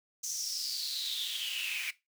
pink noise with high-pass filter sweep, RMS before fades -36 dBFS, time 0.23-1.91 s, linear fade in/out 10 ms, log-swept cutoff 6300 to 2300 Hz, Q 8.3, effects noise-tail reverb RT60 0.2 s tail -17 dB re dry

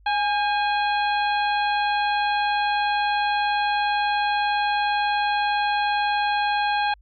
harmonic tone with a mistuned harmonic, 829 Hz, G#5, 3 cents flat, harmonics 1 / 2 / 3 / 4 / 5, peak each -21 / -27 / -31 / -33 / -35 dBFS, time 0.06-6.94 s, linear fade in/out 5 ms, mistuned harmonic 2, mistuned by -54 cents, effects added 50 Hz sine -50 dBFS peak until 7.01 s

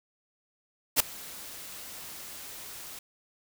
white noise with ADSR envelope, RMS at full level -19 dBFS, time 0.96-2.99 s, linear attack 39 ms, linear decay 7 ms, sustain -24 dB, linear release 4 ms, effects none

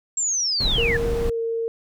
sine linear sweep, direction down, 7580 to 1661.2 Hz, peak -20 dBFS, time 0.17-0.97 s, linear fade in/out 5 ms
brown noise, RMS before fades -25 dBFS, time 0.6-1.3 s, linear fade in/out 5 ms
sine tone with pitch glide, 466.2 to 457.4 Hz, A#4 to A#4, 0 to -33 cents, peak -22 dBFS, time 0.78-1.68 s, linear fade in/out 0 ms, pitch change -33 cents, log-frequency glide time 1.27-1.39 s
effects none

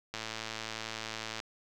click train, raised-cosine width 0.2 ms, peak -20 dBFS, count 141, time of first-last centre 0.14-1.401 s, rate 111 Hz, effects none

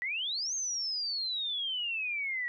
sine exponential two-way sweep, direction up then down, 1912 to 6470 to 1912 Hz, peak -31 dBFS, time 0.02-2.48 s, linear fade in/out 0 ms, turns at 0.54 s, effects none

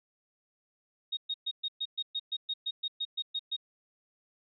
sine tone bursts, 3734 Hz, A#7, 2 cents sharp, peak -30 dBFS, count 15, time 1.12-3.565 s, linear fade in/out 10 ms, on 51 ms, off 120 ms, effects none

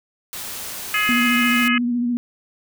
white noise, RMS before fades -31 dBFS, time 0.33-1.68 s, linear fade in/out 0 ms
harmonic tone, 421 Hz, G#4, 24 cents sharp, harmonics 3 / 4 / 5 / 6 / 7, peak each -24 / -24 / -22 / -23 / -26 dBFS, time 0.94-1.78 s, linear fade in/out 2 ms
sine tone with vibrato, 241.4 Hz, B3, 39 cents flat, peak -18 dBFS, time 1.09-2.17 s, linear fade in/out 0 ms, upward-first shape sine, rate 14 Hz, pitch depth 33 cents each way
effects none

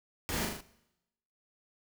pink noise with echo, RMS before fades -35 dBFS, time 0.29-0.45 s, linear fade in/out 0 ms, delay 39 ms, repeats 4, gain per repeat -3 dB, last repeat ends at 0.606 s, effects noise-tail reverb RT60 0.9 s tail -19 dB re dry

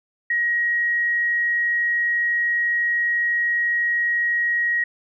sine tone, 1894 Hz, A#6, 27 cents sharp, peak -18 dBFS, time 0.3-4.84 s, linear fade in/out 5 ms, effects none

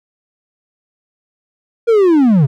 triangle linear sweep, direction down, 477.5 to 123.47 Hz, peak -5 dBFS, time 1.87-2.47 s, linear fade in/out 20 ms, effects none

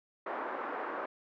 white band-pass noise, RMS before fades -38 dBFS, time 0.26-1.06 s, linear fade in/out 5 ms, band 310 to 1400 Hz, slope 24 dB/octave, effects none

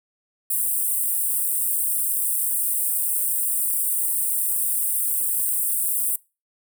pink high-pass noise, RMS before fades -23 dBFS, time 0.5-6.16 s, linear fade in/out 5 ms, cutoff 8300 Hz, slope 96 dB/octave, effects noise-tail reverb RT60 0.3 s tail -24 dB re dry

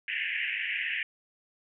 pink band-pass noise, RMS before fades -32 dBFS, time 0.08-1.03 s, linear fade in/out 2 ms, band 1700 to 2900 Hz, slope 96 dB/octave, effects none

